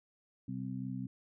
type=harmonic tone; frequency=64.4 Hz; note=C2; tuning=27 cents flat; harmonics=2 / 3 / 4; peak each=-41 / -41 / -41 dBFS; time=0.48-1.07 s; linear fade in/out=5 ms; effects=none